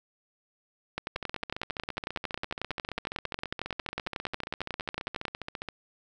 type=two click trains; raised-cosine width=0.3 ms; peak=-19 / -15 dBFS; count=68 / 48; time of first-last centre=1.16-5.687 / 0.98-5.253 s; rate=14.8 / 11 Hz; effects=none